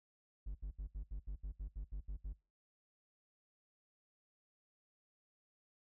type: tone bursts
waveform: triangle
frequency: 49 Hz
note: G1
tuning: in tune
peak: -38 dBFS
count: 12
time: 0.46-2.332 s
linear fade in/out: 10 ms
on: 90 ms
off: 72 ms
effects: noise-tail reverb RT60 0.3 s tail -23 dB re dry